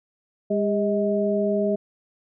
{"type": "tone cluster", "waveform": "sine", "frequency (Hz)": [203.3, 403.5, 631], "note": ["G#3", "G#4", "D#5"], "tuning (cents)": [-37, -50, 24], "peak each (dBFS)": -24, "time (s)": [0.5, 1.76], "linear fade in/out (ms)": 10, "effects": []}